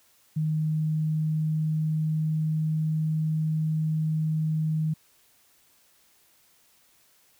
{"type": "tone with pitch glide", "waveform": "sine", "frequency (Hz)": [155.56, 156.73], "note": ["D#3", "D#3"], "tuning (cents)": [0, 13], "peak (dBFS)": -23, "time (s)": [0.36, 4.94], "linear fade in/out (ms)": 10, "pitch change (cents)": 13, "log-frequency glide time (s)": [0.56, 3.2], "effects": ["white hiss -62 dBFS RMS until 7.39 s"]}